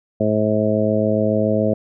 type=harmonic tone; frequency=107.1 Hz; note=A2; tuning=46 cents flat; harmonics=1 / 2 / 3 / 4 / 5 / 6; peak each=-24 / -20 / -25 / -24 / -21 / -22 dBFS; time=0.2-1.74 s; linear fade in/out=5 ms; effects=none